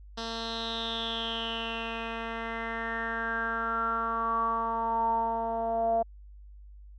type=tone with low-pass filter sweep; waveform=10% pulse; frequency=228 Hz; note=A#3; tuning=38 cents flat; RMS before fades=-31 dBFS; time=0.17-6.03 s; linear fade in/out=10 ms; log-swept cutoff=4600 to 670 Hz; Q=8.8; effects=added 50 Hz sine -46 dBFS peak until 6.98 s